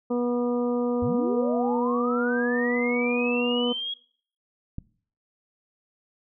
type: harmonic tone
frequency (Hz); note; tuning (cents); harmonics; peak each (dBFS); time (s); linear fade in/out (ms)
242.9; B3; -29; 1 / 2 / 3 / 4 / 5; -25 / -26 / -38 / -39 / -40; 0.1-3.73; 10
type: linear sweep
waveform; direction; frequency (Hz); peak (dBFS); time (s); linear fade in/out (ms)
sine; up; 74.3 to 3322; -28; 1.02-3.94; 5
type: click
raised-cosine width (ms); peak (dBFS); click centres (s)
5; -20; 4.784
effects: noise-tail reverb RT60 0.5 s tail -21 dB re dry

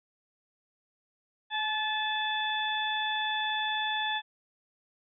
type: harmonic tone with a mistuned harmonic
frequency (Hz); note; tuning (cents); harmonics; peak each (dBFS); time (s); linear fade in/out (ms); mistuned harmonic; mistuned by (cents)
868; A5; -24; 1 / 2 / 3 / 4; -32 / -33 / -40 / -33; 1.5-4.22; 50; 1; -22
effects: none

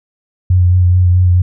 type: tone with vibrato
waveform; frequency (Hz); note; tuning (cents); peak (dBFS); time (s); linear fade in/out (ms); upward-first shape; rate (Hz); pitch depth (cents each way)
sine; 90.1; F#2; -45; -6; 0.5-1.42; 5; sine; 4.6; 26
effects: none

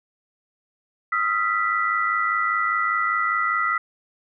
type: tone cluster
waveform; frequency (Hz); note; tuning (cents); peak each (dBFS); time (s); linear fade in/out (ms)
sine; 1261 / 1366 / 1972; D#6 / F6 / B6; +23 / -39 / -3; -24; 1.12-3.78; 5
effects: none

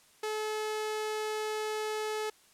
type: tone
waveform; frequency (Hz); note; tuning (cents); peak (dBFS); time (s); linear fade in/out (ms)
sawtooth; 430; A4; -40; -28; 0.23-2.3; 5
effects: white hiss -62 dBFS RMS until 2.53 s + low-pass 11000 Hz 12 dB/octave

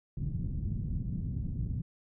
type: low-pass noise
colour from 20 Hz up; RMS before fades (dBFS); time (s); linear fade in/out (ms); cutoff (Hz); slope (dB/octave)
white; -34; 0.17-1.82; 2; 170; 24
effects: none

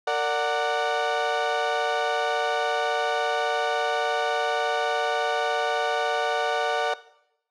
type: chord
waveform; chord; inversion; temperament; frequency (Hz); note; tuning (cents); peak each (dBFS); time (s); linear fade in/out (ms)
30% pulse; Bb augmented; none; equal with one note detuned; 458.2 / 587.3 / 740; Bb4 / D5 / F#5; -30 / 0 / 0; -25 / -25 / -23; 0.07-6.94; 5
effects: noise-tail reverb RT60 0.8 s tail -17 dB re dry + low-pass 4000 Hz 12 dB/octave

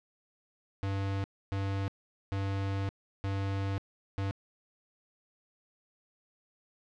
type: tone bursts at uneven times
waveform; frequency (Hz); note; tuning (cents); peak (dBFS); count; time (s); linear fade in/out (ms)
square; 98; G2; 0; -31; 5; 0.83-1.24 / 1.52-1.88 / 2.32-2.89 / 3.24-3.78 / 4.18-4.31; 0
effects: low-pass 4000 Hz 12 dB/octave + 12-bit

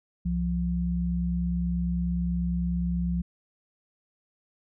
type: tone pair together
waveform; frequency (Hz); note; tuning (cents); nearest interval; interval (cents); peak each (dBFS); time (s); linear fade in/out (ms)
sine; 65.4 / 174.61; C2 / F3; 0 / 0; octave + perfect fourth; 1700; -29 / -26; 0.25-3.22; 10
effects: none

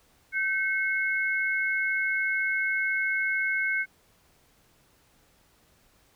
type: tone pair together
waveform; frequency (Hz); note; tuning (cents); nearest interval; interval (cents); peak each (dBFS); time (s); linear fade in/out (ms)
sine; 1545.1 / 2179; G6 / C#7; -25 / -30; tritone; 595; -27; 0.32-3.86; 50
effects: pink hiss -63 dBFS RMS until 6.15 s

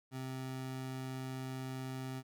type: tone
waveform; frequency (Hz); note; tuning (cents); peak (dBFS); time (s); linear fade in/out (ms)
25% pulse; 130.81; C3; 0; -36; 0.11-2.23; 50
effects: none

